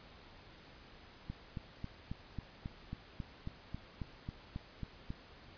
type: click train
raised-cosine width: 5 ms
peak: -28 dBFS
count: 15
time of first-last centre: 1.3-5.104 s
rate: 3.68 Hz
effects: pink hiss -57 dBFS RMS until 5.57 s + resampled to 11025 Hz